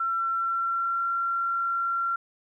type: tone with pitch glide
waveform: sine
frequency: 1352 to 1369.3 Hz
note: E6 to F6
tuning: +43 to -35 cents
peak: -24 dBFS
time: 0-2.16 s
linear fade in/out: 5 ms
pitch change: +22 cents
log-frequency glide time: 0.33-1.06 s
effects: 11-bit